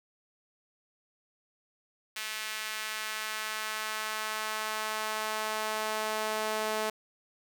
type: tone with high-pass filter sweep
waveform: sawtooth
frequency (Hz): 216.5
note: A3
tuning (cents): -28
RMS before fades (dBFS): -34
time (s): 2.16-6.9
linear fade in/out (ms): 5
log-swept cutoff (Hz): 2100 to 560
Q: 1.1
effects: none